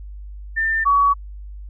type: tone pair in turn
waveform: sine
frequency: 1793 / 1129.5 Hz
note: A6 / C#6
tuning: +32 / +32 cents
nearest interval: minor sixth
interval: 800 cents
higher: first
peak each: -17 / -12 dBFS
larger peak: second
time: 0.56-0.85 / 0.85-1.14 s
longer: neither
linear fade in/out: 20 ms
effects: added 50 Hz sine -32 dBFS peak until 1.69 s

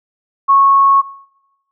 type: tone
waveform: sine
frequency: 1100 Hz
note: C#6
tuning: 14 cents flat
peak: -6 dBFS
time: 0.48-1.02 s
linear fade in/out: 20 ms
effects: noise-tail reverb RT60 1.0 s tail -24 dB re dry

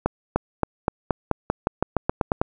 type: accelerating click train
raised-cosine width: 1 ms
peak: -5 dBFS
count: 14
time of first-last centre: 0.06-2.415 s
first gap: 300 ms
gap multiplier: 0.91
effects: none

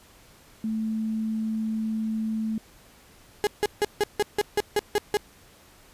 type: tone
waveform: sine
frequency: 220 Hz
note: A3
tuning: in tune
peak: -25 dBFS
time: 0.64-2.58 s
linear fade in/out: 2 ms
type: tone bursts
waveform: 35% pulse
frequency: 415.3 Hz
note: G#4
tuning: in tune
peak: -18 dBFS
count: 10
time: 3.44-5.17 s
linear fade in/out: 0 ms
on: 29 ms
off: 160 ms
effects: pink hiss -54 dBFS RMS until 5.93 s + resampled to 32000 Hz

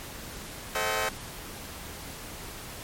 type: chord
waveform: 15% pulse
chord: A diminished seventh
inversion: none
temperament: just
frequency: 440 / 528 / 633.6 / 760.3 Hz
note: A4 / C5 / Eb5 / Gb5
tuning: 0 / +16 / +31 / +47 cents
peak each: -26 dBFS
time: 0.75-1.09 s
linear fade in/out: 2 ms
effects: pink hiss -41 dBFS RMS until 2.83 s + MP3 64 kbps

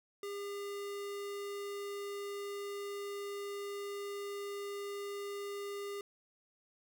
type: tone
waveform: square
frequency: 403.6 Hz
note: G#4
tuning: 49 cents flat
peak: -40 dBFS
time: 0.23-6.01 s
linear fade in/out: 2 ms
effects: none

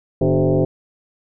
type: tone with frequency modulation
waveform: sine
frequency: 111.5 Hz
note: A2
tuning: 23 cents sharp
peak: -13 dBFS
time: 0.21-0.65 s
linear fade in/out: 5 ms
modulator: 135 Hz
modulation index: 3.5
effects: none

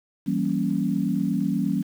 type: chord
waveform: sine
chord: E diminished seventh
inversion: none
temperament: equal with one note detuned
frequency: 164.81 / 193.19 / 233.1 / 277.2 Hz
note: E3 / G3 / Bb3 / Db4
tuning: 0 / -25 / 0 / 0 cents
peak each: -29 / -25 / -27 / -27 dBFS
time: 0.26-1.83 s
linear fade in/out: 20 ms
effects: 8-bit

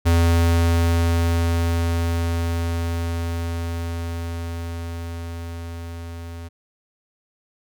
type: tone with level ramp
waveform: square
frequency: 84.3 Hz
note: E2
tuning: 39 cents sharp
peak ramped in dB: -14 to -33 dBFS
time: 0.05-6.49 s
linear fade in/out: 20 ms
effects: none

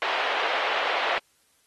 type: band-pass noise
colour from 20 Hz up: pink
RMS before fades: -27 dBFS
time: 0.02-1.18 s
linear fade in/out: 0 ms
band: 550 to 3300 Hz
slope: 24 dB/octave
effects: white hiss -65 dBFS RMS until 1.66 s + AAC 32 kbps

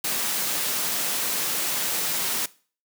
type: high-pass noise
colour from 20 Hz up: white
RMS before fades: -26 dBFS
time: 0.04-2.46 s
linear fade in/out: 5 ms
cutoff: 140 Hz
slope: 24 dB/octave
effects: noise-tail reverb RT60 0.4 s tail -20 dB re dry

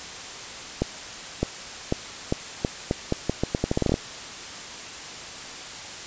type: accelerating click train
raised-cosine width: 2 ms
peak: -8 dBFS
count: 18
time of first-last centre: 0.82-3.941 s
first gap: 610 ms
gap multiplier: 0.81
effects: white hiss -37 dBFS RMS until 6.06 s + resampled to 16000 Hz

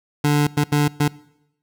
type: tone bursts at uneven times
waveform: 25% pulse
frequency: 146.83 Hz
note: D3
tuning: in tune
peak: -11 dBFS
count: 4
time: 0.24-0.47 / 0.57-0.64 / 0.72-0.88 / 1-1.08 s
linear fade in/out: 5 ms
effects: noise-tail reverb RT60 0.8 s tail -22 dB re dry

